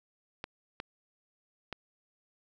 clicks, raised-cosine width 0.3 ms, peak -21 dBFS, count 3, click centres 0.441 / 0.801 / 1.727 s, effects none

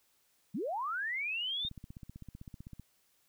sine linear sweep, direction up, 157.6 to 3728 Hz, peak -33 dBFS, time 0.54-1.69 s, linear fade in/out 10 ms
click train, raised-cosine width 5 ms, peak -34 dBFS, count 19, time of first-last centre 1.65-2.796 s, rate 15.7 Hz
effects white hiss -72 dBFS RMS until 3.28 s

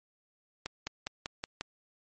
accelerating click train, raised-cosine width 0.2 ms, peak -17 dBFS, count 6, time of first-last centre 0.66-1.61 s, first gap 210 ms, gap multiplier 0.95, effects MP3 32 kbps

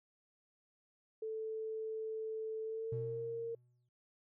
sine tone with pitch glide, 440 to 461.3 Hz, A4 to A#4, 0 to -18 cents, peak -38 dBFS, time 1.22-3.55 s, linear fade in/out 5 ms, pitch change +82 cents, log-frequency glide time 2.63-3.2 s
triangle tone with exponential decay, 122.6 Hz, B2, 12 cents flat, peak -35 dBFS, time 2.92-3.89 s, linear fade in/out 5 ms, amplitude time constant 210 ms
effects none

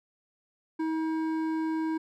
sine tone with hard clipping, 319.3 Hz, D#4, 45 cents sharp, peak -29 dBFS, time 0.79-1.98 s, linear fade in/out 10 ms, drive 10 dB, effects none

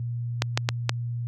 clicks, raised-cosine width 0.2 ms, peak -4 dBFS, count 4, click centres 0.421 / 0.575 / 0.689 / 0.894 s, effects added 119 Hz sine -27 dBFS peak until 1.27 s + high-pass 60 Hz 12 dB/octave

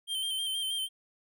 square tone with vibrato, 3136 Hz, G7, in tune, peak -31 dBFS, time 0.07-0.89 s, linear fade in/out 50 ms, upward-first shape square, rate 6.3 Hz, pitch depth 29 cents each way, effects none

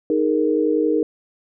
sine chord, D# suspended fourth, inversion none, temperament equal, 311.1 / 415.3 / 466.2 Hz, D#4 / G#4 / A#4, 0 / 0 / 0 cents, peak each -19 / -22 / -20 dBFS, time 0.1-1.03 s, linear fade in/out 2 ms, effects none

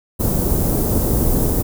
pink band-stop noise, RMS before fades -17 dBFS, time 0.19-1.63 s, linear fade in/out 20 ms, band 470 to 14000 Hz, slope 12 dB/octave, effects none

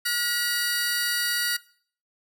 sawtooth tone cluster, 1437 / 1928 / 4626 Hz, F6 / B6 / D8, +49 / -42 / -27 cents, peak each -25 dBFS, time 0.05-1.57 s, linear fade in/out 10 ms, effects noise-tail reverb RT60 0.5 s tail -20 dB re dry

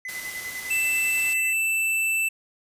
triangle tone with tremolo, 2025 Hz, B6, 43 cents sharp, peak -29 dBFS, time 0.05-1.53 s, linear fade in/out 2 ms, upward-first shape square, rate 10 Hz, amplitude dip 50%
white noise, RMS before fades -37 dBFS, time 0.08-1.34 s, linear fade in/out 10 ms
square tone, 2654 Hz, E7, 11 cents sharp, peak -22 dBFS, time 0.7-2.29 s, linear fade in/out 10 ms
effects resampled to 32000 Hz

